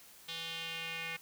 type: tone with band-pass filter sweep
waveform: square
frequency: 164.81 Hz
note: E3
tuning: in tune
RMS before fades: -41 dBFS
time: 0.28-1.17 s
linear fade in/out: 10 ms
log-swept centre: 3500 to 2300 Hz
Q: 3.6
effects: white hiss -57 dBFS RMS until 1.21 s